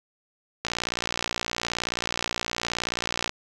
click train, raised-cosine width 0.2 ms, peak -9 dBFS, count 157, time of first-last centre 0.65-3.294 s, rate 59 Hz, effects none

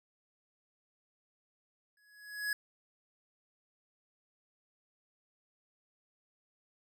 square tone with exponential growth, 1679 Hz, G#6, 18 cents sharp, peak -30 dBFS, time 1.97-2.53 s, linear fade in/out 2 ms, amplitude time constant 120 ms, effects none

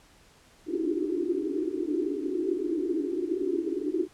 white band-pass noise, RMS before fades -29 dBFS, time 0.66-4.08 s, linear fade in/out 50 ms, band 290 to 390 Hz, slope 96 dB/octave, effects pink hiss -58 dBFS RMS until 4.13 s + low-pass 10000 Hz 12 dB/octave

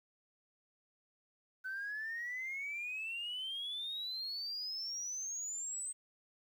sine exponential sweep, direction up, 1508 to 8300 Hz, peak -37 dBFS, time 1.64-5.93 s, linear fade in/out 20 ms, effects tanh soft clip ceiling -35 dBFS + 11-bit

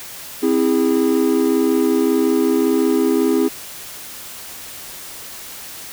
triangle chord, C augmented, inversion none, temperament just, 261.6 / 327 / 408.8 Hz, C4 / E4 / G#4, 0 / -14 / -27 cents, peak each -16 dBFS, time 0.42-3.49 s, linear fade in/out 20 ms, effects white hiss -34 dBFS RMS until 5.92 s

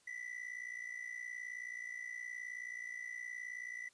triangle ring-modulated tone, 1979 Hz, B6, 3 cents sharp, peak -38 dBFS, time 0.07-3.89 s, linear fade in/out 5 ms, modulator 29.5 Hz, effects white hiss -70 dBFS RMS until 3.93 s + resampled to 22050 Hz

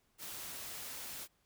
white noise, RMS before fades -45 dBFS, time 0.18-1.28 s, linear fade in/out 50 ms, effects pink hiss -75 dBFS RMS until 1.45 s

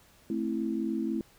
sine chord, A minor, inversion none, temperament just, 220 / 264 / 330 Hz, A3 / C4 / E4, 0 / +16 / +2 cents, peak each -32 / -34 / -32 dBFS, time 0.3-1.21 s, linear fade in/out 2 ms, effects pink hiss -60 dBFS RMS until 1.38 s

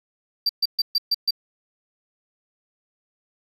triangle tone bursts, 4688 Hz, D8, 4 cents flat, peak -16 dBFS, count 6, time 0.46-1.308 s, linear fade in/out 5 ms, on 33 ms, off 130 ms, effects none

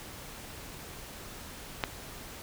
click, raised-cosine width 0.3 ms, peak -11 dBFS, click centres 1.838 s, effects pink hiss -45 dBFS RMS until 2.42 s

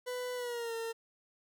40% pulse tone with pitch glide, 497.3 to 456 Hz, B4 to A#4, +12 to -38 cents, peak -35 dBFS, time 0.06-0.93 s, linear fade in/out 20 ms, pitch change -150 cents, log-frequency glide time 0.35-0.74 s, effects none

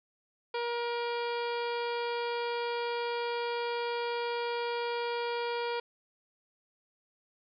harmonic tone, 474.4 Hz, A#4, 30 cents sharp, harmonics 1 / 2 / 3 / 4 / 5 / 6 / 7 / 8 / 9 / 10, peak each -33 / -36 / -42 / -48 / -43 / -50 / -46 / -55 / -51 / -50 dBFS, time 0.54-5.8 s, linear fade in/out 5 ms, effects none

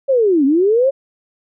sine linear two-way sweep, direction down then up, 560 to 261.6 to 560 Hz, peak -10 dBFS, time 0.08-0.91 s, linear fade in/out 20 ms, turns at 0.45 s, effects none

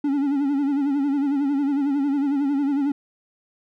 triangle tone with vibrato, 281.3 Hz, C#4, 26 cents sharp, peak -17 dBFS, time 0.04-2.92 s, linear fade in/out 5 ms, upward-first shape sine, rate 11 Hz, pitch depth 76 cents each way, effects none

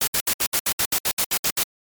white noise bursts, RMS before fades -21 dBFS, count 13, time 0.01-1.635 s, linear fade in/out 5 ms, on 65 ms, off 65 ms, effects MP3 96 kbps

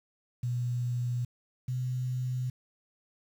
sine tone pair in turn, 122.1 / 126.71 Hz, B2 / B2, -19 / +45 cents, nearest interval minor second, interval 64 cents, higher second, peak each -28 / -29 dBFS, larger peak first, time 0.43-1.25 / 1.68-2.5 s, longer neither, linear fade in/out 5 ms, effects 9-bit

